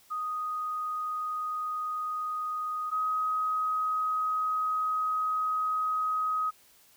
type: tone pair in turn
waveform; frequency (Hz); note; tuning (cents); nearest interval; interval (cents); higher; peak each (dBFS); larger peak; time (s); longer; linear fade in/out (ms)
sine; 1244.5 / 1261.1; D#6 / D#6; 0 / +23; unison; 23; second; -30 / -26; second; 0.1-2.91 / 2.91-6.51; second; 20
effects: white hiss -60 dBFS RMS until 6.96 s